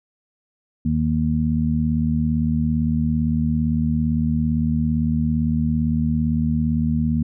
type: harmonic tone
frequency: 77.7 Hz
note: D#2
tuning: 2 cents flat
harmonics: 1 / 2 / 3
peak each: -24 / -22 / -20 dBFS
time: 0.85-7.23 s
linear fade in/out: 5 ms
effects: none